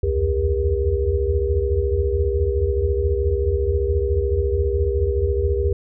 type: tone cluster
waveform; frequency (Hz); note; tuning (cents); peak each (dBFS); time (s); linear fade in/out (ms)
sine; 66.7 / 80.9 / 85.5 / 401.1 / 474.5; C2 / E2 / F2 / G4 / A#4; +34 / -32 / -36 / +40 / +31; -22 / -23 / -28 / -22 / -26; 0.03-5.73; 5
effects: none